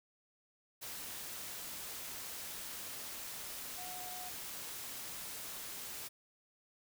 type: tone in noise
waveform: sine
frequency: 728 Hz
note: F#5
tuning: 28 cents flat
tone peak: -48 dBFS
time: 3.77-4.3 s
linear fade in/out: 20 ms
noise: white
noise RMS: -45 dBFS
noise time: 0.81-6.09 s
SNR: -6 dB
effects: none